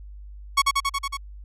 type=tone with echo; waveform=sawtooth; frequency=1108.7 Hz; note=C#6; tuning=in tune; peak=-11 dBFS; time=0.57-0.62 s; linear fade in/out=10 ms; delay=92 ms; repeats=6; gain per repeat=-2 dB; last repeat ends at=1.172 s; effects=added 50 Hz sine -38 dBFS peak until 1.44 s + low-pass 11000 Hz 12 dB/octave